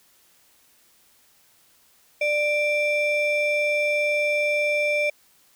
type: ring-modulated tone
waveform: triangle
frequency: 1474 Hz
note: F#6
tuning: 7 cents flat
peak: -15 dBFS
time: 2.21-5.1 s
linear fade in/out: 5 ms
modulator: 881 Hz
effects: white hiss -59 dBFS RMS until 5.55 s